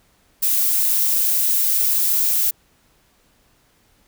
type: noise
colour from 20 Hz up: violet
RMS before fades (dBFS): -18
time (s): 0.42-2.51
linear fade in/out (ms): 10
effects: pink hiss -59 dBFS RMS until 4.07 s